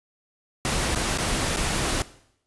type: noise with dropouts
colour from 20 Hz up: pink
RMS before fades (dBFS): -25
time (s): 0.65-2.02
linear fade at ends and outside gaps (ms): 0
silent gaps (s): 0.948-0.958 / 1.175-1.185 / 1.562-1.57
effects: noise-tail reverb RT60 0.7 s tail -17 dB re dry + resampled to 24000 Hz